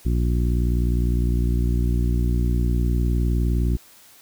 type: harmonic tone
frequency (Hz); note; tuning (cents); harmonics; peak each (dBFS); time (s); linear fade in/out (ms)
59.7; A#1; +42; 1 / 2 / 3 / 4 / 5 / 6; -19 / -25 / -29 / -31 / -33 / -35; 0.05-3.77; 10
effects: white hiss -50 dBFS RMS until 4.21 s